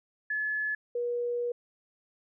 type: tone pair in turn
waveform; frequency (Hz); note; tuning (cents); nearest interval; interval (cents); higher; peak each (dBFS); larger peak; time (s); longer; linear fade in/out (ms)
sine; 1715 / 481.3; A6 / B4; -45 / -45; octave + minor seventh; 2200; first; -28; neither; 0.3-0.75 / 0.95-1.52; second; 5
effects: none